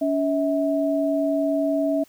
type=tone pair together; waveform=sine; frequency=283.8 / 646.4 Hz; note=C#4 / E5; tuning=+41 / -34 cents; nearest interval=octave + major second; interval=1425 cents; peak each=-22 dBFS; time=0.01-2.04 s; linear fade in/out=10 ms; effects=white hiss -56 dBFS RMS until 2.08 s